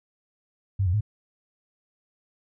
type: tone with pitch steps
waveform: sine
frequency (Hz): 97.6 / 88.1 / 106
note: G2 / F2 / G#2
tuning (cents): -7 / +16 / +36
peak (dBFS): -20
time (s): 0.79-1.009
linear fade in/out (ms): 10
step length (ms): 73
effects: none